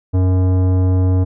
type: tone with tanh clipping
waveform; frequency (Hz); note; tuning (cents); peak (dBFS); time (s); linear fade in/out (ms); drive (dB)
sine; 92.5; F#2; 0; -13; 0.13-1.25; 20; 15
effects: none